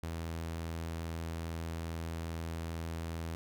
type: tone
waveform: sawtooth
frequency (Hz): 82.41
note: E2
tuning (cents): 0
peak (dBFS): -33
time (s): 0.03-3.35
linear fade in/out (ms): 0
effects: none